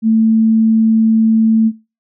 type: tone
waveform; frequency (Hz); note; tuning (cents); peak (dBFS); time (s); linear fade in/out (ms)
sine; 222.4; A3; +19; -8; 0.02-1.72; 50
effects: noise-tail reverb RT60 0.3 s tail -23 dB re dry